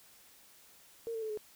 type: tone with pitch steps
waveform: sine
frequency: 459.9 / 447.8 / 436.1 / 424.7 Hz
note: A#4 / A4 / A4 / G#4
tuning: -23 / +30 / -15 / +39 cents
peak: -35 dBFS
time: 1.07-1.374 s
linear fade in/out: 0 ms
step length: 76 ms
effects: white hiss -60 dBFS RMS until 1.55 s